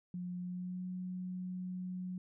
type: tone with pitch glide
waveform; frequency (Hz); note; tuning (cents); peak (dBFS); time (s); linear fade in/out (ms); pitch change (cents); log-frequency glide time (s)
sine; 178.8 to 182.77; F3 to F#3; +41 to -21; -38; 0.14-2.18; 2; +38; 0.39-0.85
effects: none